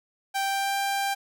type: tone with pitch glide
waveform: sawtooth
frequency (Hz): 784 to 791.7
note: G5 to G5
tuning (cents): 0 to +17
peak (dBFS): -21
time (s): 0.34-1.15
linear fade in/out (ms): 20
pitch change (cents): +17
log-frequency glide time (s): 0.45-0.78
effects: none